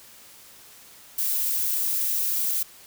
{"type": "noise", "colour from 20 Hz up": "violet", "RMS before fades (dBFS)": -25, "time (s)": [1.18, 2.63], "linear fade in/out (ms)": 5, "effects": ["white hiss -49 dBFS RMS until 2.86 s"]}